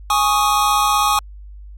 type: chord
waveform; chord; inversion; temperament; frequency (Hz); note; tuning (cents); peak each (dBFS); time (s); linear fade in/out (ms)
square; Ab suspended fourth; none; equal; 830.6 / 1108.7 / 1244.5; Ab5 / Db6 / Eb6; 0 / 0 / 0; -19; 0.1-1.19; 2
effects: added 50 Hz sine -34 dBFS peak until 1.77 s + AAC 48 kbps